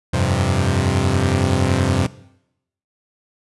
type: chord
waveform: sawtooth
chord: F suspended second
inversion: none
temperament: equal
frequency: 87.31 / 98 / 130.81 Hz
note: F2 / G2 / C3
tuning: 0 / 0 / 0 cents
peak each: -16 dBFS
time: 0.13-2.07 s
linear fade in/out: 10 ms
effects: noise-tail reverb RT60 0.8 s tail -19 dB re dry + resampled to 24000 Hz